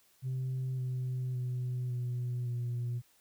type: tone with pitch steps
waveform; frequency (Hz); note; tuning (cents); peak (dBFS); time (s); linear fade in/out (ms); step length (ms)
sine; 129.8 / 127.5 / 125.23 / 123.01 / 120.83; C3 / C3 / B2 / B2 / B2; -13 / -44 / +24 / -6 / -37; -30; 0.22-3.02; 50; 560
effects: tanh soft clip ceiling -30 dBFS + white hiss -67 dBFS RMS until 3.2 s